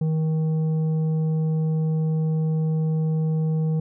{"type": "tone with tanh clipping", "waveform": "triangle", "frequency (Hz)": 158.1, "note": "D#3", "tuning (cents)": 28, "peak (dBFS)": -21, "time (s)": [0.01, 3.8], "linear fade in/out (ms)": 5, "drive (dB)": 11, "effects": []}